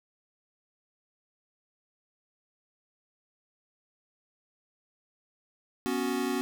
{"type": "chord", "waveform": "square", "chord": "B suspended second", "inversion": "none", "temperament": "equal with one note detuned", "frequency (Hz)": [245.9, 277.2, 370], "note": ["B3", "C#4", "F#4"], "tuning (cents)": [-7, 0, 0], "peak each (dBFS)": -33, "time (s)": [5.86, 6.41], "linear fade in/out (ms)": 0, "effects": []}